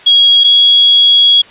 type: tone pair in turn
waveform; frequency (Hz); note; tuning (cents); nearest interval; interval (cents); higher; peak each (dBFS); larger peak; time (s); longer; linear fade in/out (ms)
sine; 3304 / 3327; G#7 / G#7; -10 / +2; unison; 12; second; -3; neither; 0.06-0.44 / 0.44-1.42; second; 10
effects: white hiss -37 dBFS RMS until 1.5 s + resampled to 8000 Hz